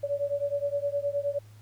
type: beating tone pair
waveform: sine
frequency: 566 / 575.6 Hz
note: C#5 / D5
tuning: +36 / -35 cents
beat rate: 9.6 Hz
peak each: -29 / -30 dBFS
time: 0.03-1.39 s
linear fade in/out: 10 ms
effects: added 106 Hz sine -48 dBFS peak until 1.61 s + pink hiss -61 dBFS RMS until 1.61 s